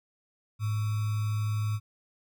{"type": "tone with sample-and-hold", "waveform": "sine", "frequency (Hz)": 106.3, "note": "G#2", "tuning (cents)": 41, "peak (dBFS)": -26, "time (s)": [0.59, 1.8], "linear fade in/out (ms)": 50, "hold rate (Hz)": 1225, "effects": []}